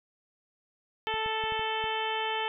harmonic tone, 439.9 Hz, A4, in tune, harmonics 1 / 2 / 3 / 4 / 5 / 6 / 7 / 8, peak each -36 / -32 / -40 / -38 / -40 / -39 / -36 / -46 dBFS, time 1.07-2.48 s, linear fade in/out 0 ms
clicks, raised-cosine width 5 ms, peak -33 dBFS, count 6, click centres 1.141 / 1.261 / 1.439 / 1.522 / 1.594 / 1.841 s
effects none

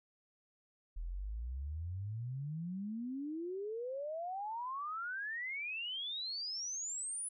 sine exponential sweep, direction up, 38.89 to 10130 Hz, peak -38 dBFS, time 0.96-7.29 s, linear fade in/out 10 ms, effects none

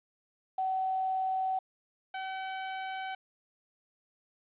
sine / sawtooth tone pair in turn, 757 / 761.8 Hz, F#5 / G5, +39 / -50 cents, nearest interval unison, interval 11 cents, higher second, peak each -28 / -31 dBFS, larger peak first, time 0.58-1.59 / 2.14-3.15 s, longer neither, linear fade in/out 5 ms, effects resampled to 8000 Hz + 10-bit

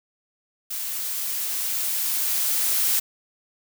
blue noise with level ramp, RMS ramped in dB -30 to -21 dBFS, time 0.7-3 s, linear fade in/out 10 ms, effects none

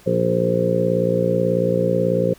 harmonic tone with a mistuned harmonic, 58.27 Hz, A#1, in tune, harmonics 2 / 3 / 4 / 5 / 6 / 7 / 8 / 9, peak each -26 / -22 / -29 / -30 / -30 / -25 / -24 / -20 dBFS, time 0.06-2.34 s, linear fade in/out 10 ms, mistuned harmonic 6, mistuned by +29 cents, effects pink hiss -49 dBFS RMS until 2.38 s

